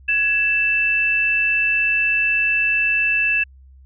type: tone pair together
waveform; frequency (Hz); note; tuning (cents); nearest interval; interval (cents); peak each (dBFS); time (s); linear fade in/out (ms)
sine; 1675.5 / 2652; G#6 / E7; +15 / +10; minor sixth; 795; -23 / -16; 0.08-3.44; 10
effects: added 66 Hz sine -43 dBFS peak until 3.85 s